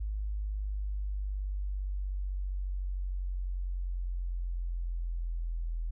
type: exponential sweep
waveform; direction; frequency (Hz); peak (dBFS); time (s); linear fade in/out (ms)
sine; down; 51.91 to 41.4; -31; 0-5.91; 10
effects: none